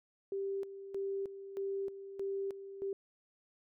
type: tone with tremolo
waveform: sine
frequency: 392.6 Hz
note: G4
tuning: 3 cents sharp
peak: -34 dBFS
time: 0.32-2.93 s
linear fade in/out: 2 ms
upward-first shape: square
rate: 1.6 Hz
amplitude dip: 70%
effects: none